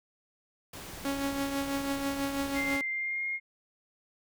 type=noise; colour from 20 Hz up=pink; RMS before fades=-43 dBFS; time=0.73-2.77 s; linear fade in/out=5 ms
type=tone with tremolo; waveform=sawtooth; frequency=277.2 Hz; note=C#4; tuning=in tune; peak=-24 dBFS; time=1.05-2.81 s; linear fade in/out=0 ms; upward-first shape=triangle; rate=6.1 Hz; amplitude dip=55%
type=tone with pitch glide; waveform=sine; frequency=2093 to 2135 Hz; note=C7 to C7; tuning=0 to +34 cents; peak=-30 dBFS; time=2.54-3.4 s; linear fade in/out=50 ms; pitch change=+34 cents; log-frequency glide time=2.89-3.25 s
effects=none